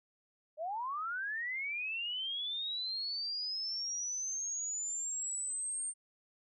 sine linear sweep, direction up, 587.3 to 8750 Hz, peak -35 dBFS, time 0.57-5.94 s, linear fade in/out 50 ms, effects none

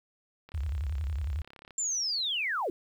click train, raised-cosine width 0.3 ms, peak -33 dBFS, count 43, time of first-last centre 0.49-1.707 s, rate 34.5 Hz
sine tone with vibrato, 72.8 Hz, D2, 15 cents flat, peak -29 dBFS, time 0.54-1.42 s, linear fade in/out 5 ms, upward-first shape square, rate 11 Hz, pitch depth 180 cents each way
sine linear sweep, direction down, 7380 to 300 Hz, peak -28 dBFS, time 1.78-2.7 s, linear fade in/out 2 ms
effects 10-bit

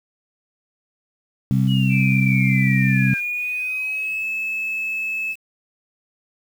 harmonic tone, 65.41 Hz, C2, in tune, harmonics 2 / 3 / 4, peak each -17 / -19 / -26 dBFS, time 1.51-3.14 s, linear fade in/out 0 ms
sine exponential sweep, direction down, 2961 to 1568 Hz, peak -26 dBFS, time 1.67-3.21 s, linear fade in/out 50 ms
sine tone with pitch glide, 2349 to 2606 Hz, D7 to E7, 0 to -20 cents, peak -22 dBFS, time 1.89-5.36 s, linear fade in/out 50 ms, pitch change +180 cents, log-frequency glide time 2.69-4.25 s
effects 7-bit

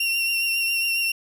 35% pulse tone with vibrato, 2743 Hz, F7, 32 cents flat, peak -19 dBFS, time 0-1.12 s, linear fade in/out 5 ms, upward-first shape triangle, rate 7.3 Hz, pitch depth 27 cents each way, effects none

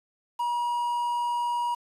triangle tone with quantisation, 958 Hz, A#5, 47 cents sharp, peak -23 dBFS, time 0.39-1.75 s, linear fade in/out 10 ms, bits 8, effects resampled to 32000 Hz

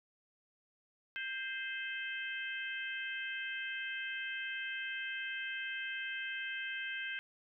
harmonic tone with a mistuned harmonic, 520 Hz, C5, 11 cents flat, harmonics 3 / 4 / 5 / 6, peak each -40 / -45 / -44 / -46 dBFS, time 1.16-7.19 s, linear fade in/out 0 ms, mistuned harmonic 3, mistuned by +25 cents, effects none

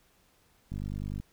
click train, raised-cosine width 5 ms, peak -25 dBFS, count 25, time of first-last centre 0.72-1.2 s, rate 50 Hz, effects pink hiss -66 dBFS RMS until 1.32 s

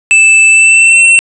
square tone with pitch glide, 2637 to 2705 Hz, E7 to E7, 0 to +44 cents, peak -3 dBFS, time 0.11-1.19 s, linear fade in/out 0 ms, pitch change +44 cents, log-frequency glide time 0.49-1.03 s, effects resampled to 22050 Hz + 7-bit

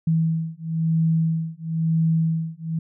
sine beating tone pair, 161.8 / 162.8 Hz, E3 / E3, -32 / -21 cents, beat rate 1 Hz, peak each -22 dBFS, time 0.07-2.79 s, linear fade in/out 5 ms, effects none

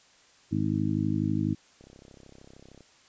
harmonic tone, 52.1 Hz, G#1, 6 cents sharp, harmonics 2 / 3 / 4 / 5 / 6, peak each -31 / -31 / -31 / -31 / -31 dBFS, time 0.51-1.55 s, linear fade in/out 20 ms
click train, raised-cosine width 2 ms, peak -37 dBFS, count 34, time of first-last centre 1.81-2.807 s, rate 33.1 Hz
effects white hiss -59 dBFS RMS until 3.08 s + resampled to 16000 Hz

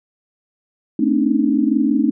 sine tone cluster, 221.5 / 261.4 / 283.2 / 307.8 Hz, A3 / C4 / C#4 / D#4, +12 / -1 / +37 / -19 cents, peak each -19 dBFS, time 0.99-2.11 s, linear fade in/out 5 ms, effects none

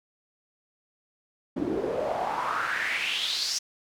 pink noise with band-pass filter sweep, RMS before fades -29 dBFS, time 1.56-3.59 s, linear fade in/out 10 ms, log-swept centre 280 to 5800 Hz, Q 4.6, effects none

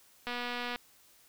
click train, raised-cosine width 0.3 ms, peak -21 dBFS, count 120, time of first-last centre 0.27-0.76 s, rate 243 Hz, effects white hiss -62 dBFS RMS until 1.28 s

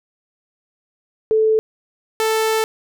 sine / sawtooth tone pair in turn, 437.9 / 440.9 Hz, A4 / A4, -8 / +4 cents, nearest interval unison, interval 12 cents, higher second, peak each -12 dBFS, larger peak neither, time 1.31-1.59 / 2.2-2.64 s, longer second, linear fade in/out 0 ms, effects none

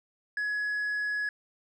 triangle tone with hard clipping, 1684 Hz, G#6, 24 cents sharp, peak -27 dBFS, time 0.37-1.29 s, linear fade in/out 2 ms, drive 1 dB, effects none

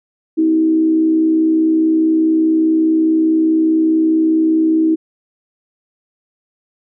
sine tone with frequency modulation, 319.7 Hz, D#4, 47 cents sharp, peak -10 dBFS, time 0.37-4.96 s, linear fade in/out 20 ms, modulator 64.8 Hz, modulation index 0.35, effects none

